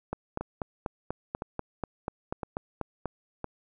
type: two click trains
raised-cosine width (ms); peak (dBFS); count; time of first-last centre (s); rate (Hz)
1; -19 / -17; 4 / 13; 0.41-3.443 / 0.13-3.057; 0.989 / 4.1
effects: none